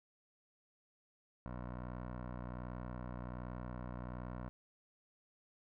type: tone with low-pass filter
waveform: 15% pulse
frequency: 61.3 Hz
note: B1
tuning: 12 cents flat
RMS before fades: -45 dBFS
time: 1.46-4.49 s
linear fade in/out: 0 ms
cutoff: 1200 Hz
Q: 1.7
effects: none